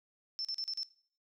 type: tone bursts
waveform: sine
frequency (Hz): 5330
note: E8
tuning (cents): +18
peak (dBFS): -34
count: 5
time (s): 0.39-0.832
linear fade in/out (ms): 0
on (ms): 58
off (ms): 38
effects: noise-tail reverb RT60 0.5 s tail -19 dB re dry